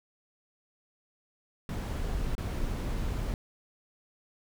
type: noise with dropouts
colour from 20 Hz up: brown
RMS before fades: -32 dBFS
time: 1.69-3.34 s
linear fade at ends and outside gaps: 1 ms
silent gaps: 2.352-2.38 s
effects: none